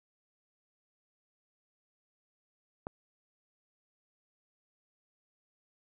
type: click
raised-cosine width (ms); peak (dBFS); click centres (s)
1; -23; 2.869
effects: none